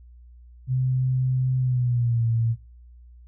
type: tone with pitch glide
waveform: sine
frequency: 128.9 to 114.84 Hz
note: C3 to A#2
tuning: -26 to -25 cents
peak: -20 dBFS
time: 0.67-2.56 s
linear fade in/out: 50 ms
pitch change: -199 cents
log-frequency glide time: 1.59-2.26 s
effects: noise-tail reverb RT60 0.3 s tail -17 dB re dry + added 60 Hz sine -45 dBFS peak until 3.27 s